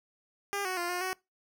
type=tone with pitch steps; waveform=10% pulse; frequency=402 / 370.6 / 348.5 / 356.8 / 373.1 Hz; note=G4 / F#4 / F4 / F4 / F#4; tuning=+44 / +3 / -4 / +37 / +14 cents; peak=-23 dBFS; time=0.53-1.13 s; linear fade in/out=0 ms; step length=120 ms; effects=noise-tail reverb RT60 0.2 s tail -22 dB re dry